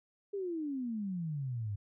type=exponential sweep; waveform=sine; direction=down; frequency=411.8 to 98 Hz; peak=-34 dBFS; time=0.33-1.76 s; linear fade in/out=10 ms; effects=none